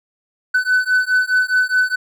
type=beating tone pair; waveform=triangle; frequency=1502 / 1506.8 Hz; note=F#6 / F#6; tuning=+26 / +31 cents; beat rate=4.8 Hz; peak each=-15 / -15 dBFS; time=0.54-1.96 s; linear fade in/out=10 ms; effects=none